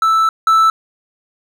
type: tone pair in turn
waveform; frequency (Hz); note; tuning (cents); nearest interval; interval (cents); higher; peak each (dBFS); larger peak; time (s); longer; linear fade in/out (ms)
triangle; 1318.5 / 1318.5; E6 / E6; 0 / 0; unison; 0; neither; -8 / -6; second; 0.02-0.29 / 0.47-0.7; first; 2
effects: none